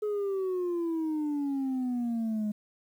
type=exponential sweep; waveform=sine; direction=down; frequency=426 to 207.9 Hz; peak=-25 dBFS; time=0.02-2.52 s; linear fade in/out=10 ms; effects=tanh soft clip ceiling -27 dBFS + 10-bit